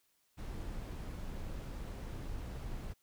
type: noise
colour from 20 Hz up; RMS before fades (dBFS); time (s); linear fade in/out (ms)
brown; -42; 0.37-2.94; 20
effects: white hiss -75 dBFS RMS until 3.02 s